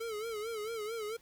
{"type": "tone with vibrato", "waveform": "square", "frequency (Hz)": 440, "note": "A4", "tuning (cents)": 0, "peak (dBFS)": -37, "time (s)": [0, 1.17], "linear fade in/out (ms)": 10, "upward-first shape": "sine", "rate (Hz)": 4.5, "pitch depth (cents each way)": 98, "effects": ["pink hiss -64 dBFS RMS until 1.21 s"]}